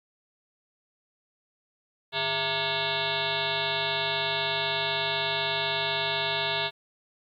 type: tone with frequency modulation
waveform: sine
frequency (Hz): 2200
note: C#7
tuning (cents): -14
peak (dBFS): -25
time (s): 2.12-6.71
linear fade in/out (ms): 50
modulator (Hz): 256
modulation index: 7
effects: 11-bit